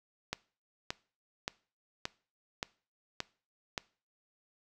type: click train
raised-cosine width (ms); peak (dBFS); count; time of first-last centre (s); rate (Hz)
0.2; -16; 7; 0.33-3.778; 1.74
effects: noise-tail reverb RT60 0.4 s tail -21 dB re dry

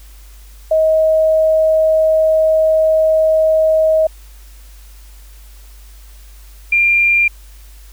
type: tone pair in turn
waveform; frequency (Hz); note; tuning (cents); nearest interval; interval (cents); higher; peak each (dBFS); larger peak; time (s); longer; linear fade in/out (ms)
sine; 633 / 2390; D#5 / D7; +30 / +30; octave + major seventh; 2300; second; -9; neither; 0.71-4.07 / 6.72-7.28; first; 5
effects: added 50 Hz sine -36 dBFS peak until 7.92 s + white hiss -47 dBFS RMS until 7.92 s

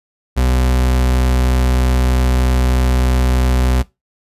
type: tone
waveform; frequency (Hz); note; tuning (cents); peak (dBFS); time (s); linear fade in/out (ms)
40% pulse; 63.2; B1; +41; -11; 0.36-3.83; 20
effects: noise-tail reverb RT60 0.2 s tail -19 dB re dry + resampled to 32000 Hz

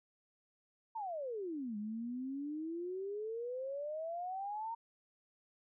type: exponential two-way sweep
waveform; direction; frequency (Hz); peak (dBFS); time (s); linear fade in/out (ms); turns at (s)
sine; down then up; 930 to 204.9 to 930; -38; 0.95-4.75; 10; 1.77
effects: none

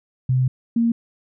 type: tone pair in turn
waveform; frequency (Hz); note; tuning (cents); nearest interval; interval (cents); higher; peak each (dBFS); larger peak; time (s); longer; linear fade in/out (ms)
sine; 128.6 / 232.1; C3 / A#3; -30 / -7; minor seventh; 1023; second; -15; neither; 0.29-0.48 / 0.76-0.92; first; 5
effects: none

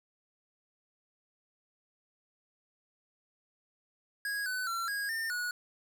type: tone with pitch steps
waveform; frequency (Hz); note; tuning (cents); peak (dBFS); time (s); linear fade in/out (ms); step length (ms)
square; 1651 / 1504 / 1359 / 1642 / 1809 / 1460; G#6 / F#6 / F6 / G#6 / A6 / F#6; -11 / +28 / -48 / -20 / +48 / -24; -33; 4.25-5.51; 2; 210
effects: 10-bit

